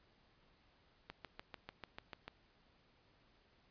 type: click train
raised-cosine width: 0.3 ms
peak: -30 dBFS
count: 9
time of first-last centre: 1.1-2.28 s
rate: 6.78 Hz
effects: pink hiss -71 dBFS RMS until 3.7 s + resampled to 11025 Hz